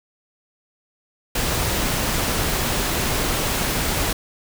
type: noise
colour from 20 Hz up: pink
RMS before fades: -22 dBFS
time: 1.35-4.13 s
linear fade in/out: 5 ms
effects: none